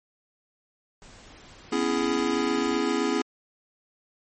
pink noise, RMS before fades -49 dBFS, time 1.02-2.81 s, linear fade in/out 0 ms
square chord, C# minor seventh, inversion third, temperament just, 249.5 / 277.2 / 332.6 / 415.8 Hz, B3 / C#4 / E4 / G#4, +18 / 0 / +16 / +2 cents, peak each -30 / -30 / -29 / -29 dBFS, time 1.72-3.22 s, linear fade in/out 5 ms
effects MP3 32 kbps

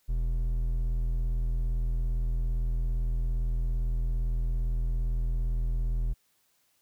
triangle tone with hard clipping, 41.2 Hz, E1, in tune, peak -27 dBFS, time 0.08-6.14 s, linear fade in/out 20 ms, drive 10 dB, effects white hiss -70 dBFS RMS until 6.81 s

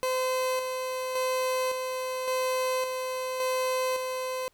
30% pulse tone with tremolo, 514 Hz, C5, 31 cents flat, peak -23 dBFS, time 0.03-4.48 s, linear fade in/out 0 ms, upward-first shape square, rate 0.89 Hz, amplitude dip 40%, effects pink hiss -67 dBFS RMS until 4.53 s

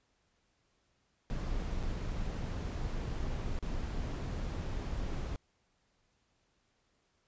brown noise with dropouts, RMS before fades -36 dBFS, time 1.3-5.36 s, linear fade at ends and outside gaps 0 ms, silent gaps 1.828-1.835 / 3.589-3.626 s, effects pink hiss -75 dBFS RMS until 7.27 s + resampled to 16000 Hz

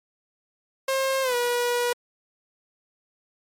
sawtooth tone with pitch glide, 534 to 484.1 Hz, C5 to B4, +35 to -35 cents, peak -18 dBFS, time 0.88-1.93 s, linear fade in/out 5 ms, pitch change -170 cents, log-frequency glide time 1.22-1.35 s, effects MP3 64 kbps

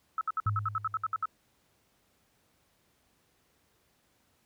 sine tone bursts, 1300 Hz, E6, 24 cents flat, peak -27 dBFS, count 12, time 0.18-1.256 s, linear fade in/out 2 ms, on 31 ms, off 64 ms
sine tone with exponential decay, 103.7 Hz, G#2, 2 cents flat, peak -25 dBFS, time 0.46-1.25 s, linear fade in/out 0 ms, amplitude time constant 170 ms
effects pink hiss -70 dBFS RMS until 4.45 s + high-pass 60 Hz 12 dB/octave

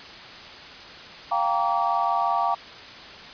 sine chord, G minor seventh, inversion third, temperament equal with one note detuned, 698.5 / 784 / 932.3 / 1149.2 Hz, F5 / G5 / Bb5 / D6, 0 / 0 / 0 / -38 cents, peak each -26 dBFS, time 1.31-2.55 s, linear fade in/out 10 ms, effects white hiss -41 dBFS RMS until 3.33 s + resampled to 11025 Hz

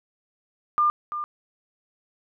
sine tone with echo, 1200 Hz, D6, 37 cents sharp, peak -17 dBFS, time 0.78-0.9 s, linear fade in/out 0 ms, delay 340 ms, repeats 1, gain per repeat -10 dB, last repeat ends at 1.24 s, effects none

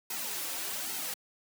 white noise with flanger, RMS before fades -36 dBFS, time 0.1-1.14 s, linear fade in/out 5 ms, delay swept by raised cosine 1.7 to 4.9 ms, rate 1.2 Hz, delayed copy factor -0.9, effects high-pass 200 Hz 12 dB/octave

